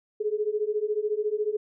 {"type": "beating tone pair", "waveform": "sine", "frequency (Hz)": [415.3, 429.3], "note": ["G#4", "A4"], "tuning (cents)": [0, -43], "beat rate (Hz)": 14, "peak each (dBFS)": [-28, -27], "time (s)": [0.2, 1.57], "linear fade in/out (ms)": 10, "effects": []}